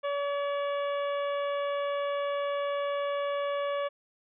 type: harmonic tone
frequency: 569 Hz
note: C#5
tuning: 45 cents sharp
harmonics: 1 / 2 / 3 / 4 / 5 / 6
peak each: -29 / -35 / -43 / -45 / -47 / -48 dBFS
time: 0.03-3.89 s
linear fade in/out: 20 ms
effects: none